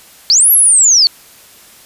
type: linear two-way sweep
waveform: sine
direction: up then down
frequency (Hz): 4225 to 11730 to 4317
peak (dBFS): -5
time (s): 0.3-1.07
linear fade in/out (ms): 0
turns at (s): 0.51
effects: white hiss -41 dBFS RMS until 1.85 s + resampled to 32000 Hz